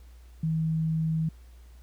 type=tone; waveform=sine; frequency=160 Hz; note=D#3; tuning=49 cents sharp; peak=-24 dBFS; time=0.43-1.29 s; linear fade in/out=5 ms; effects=added 60 Hz sine -47 dBFS peak until 1.82 s + pink hiss -63 dBFS RMS until 1.82 s